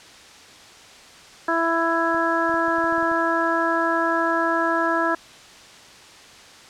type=harmonic tone; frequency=331.8 Hz; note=E4; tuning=11 cents sharp; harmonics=1 / 2 / 3 / 4 / 5; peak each=-25 / -25 / -25 / -25 / -25 dBFS; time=1.48-5.15 s; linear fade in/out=5 ms
type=clicks; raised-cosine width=3 ms; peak=-30 dBFS; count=10; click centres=2.146 / 2.495 / 2.542 / 2.682 / 2.784 / 2.842 / 2.925 / 2.981 / 3.028 / 3.116 s
effects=white hiss -45 dBFS RMS until 6.69 s + low-pass 6000 Hz 12 dB/octave